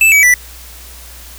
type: tone with pitch steps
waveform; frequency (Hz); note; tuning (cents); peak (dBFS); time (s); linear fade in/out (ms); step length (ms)
square; 2635 / 2281 / 1974; E7 / C#7 / B6; -1 / +49 / -1; -6; 0.01-0.34; 2; 110
effects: added 60 Hz sine -35 dBFS peak until 1.38 s + white hiss -36 dBFS RMS until 1.38 s